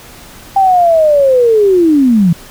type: linear sweep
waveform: sine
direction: down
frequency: 792 to 160 Hz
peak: -5 dBFS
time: 0.56-2.33 s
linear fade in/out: 5 ms
effects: pink hiss -35 dBFS RMS until 2.5 s